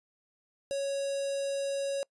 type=tone with notch filter; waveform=square; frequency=554.4 Hz; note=C#5; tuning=in tune; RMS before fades=-32 dBFS; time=0.71-2.03 s; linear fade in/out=0 ms; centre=1900 Hz; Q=0.91; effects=noise-tail reverb RT60 0.1 s tail -26 dB re dry + resampled to 24000 Hz